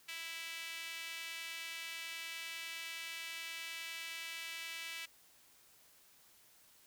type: tone with high-pass filter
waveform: sawtooth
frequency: 329.6 Hz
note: E4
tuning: in tune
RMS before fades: -45 dBFS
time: 0.08-5.06 s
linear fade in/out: 10 ms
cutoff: 2400 Hz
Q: 2.4
effects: white hiss -65 dBFS RMS until 6.86 s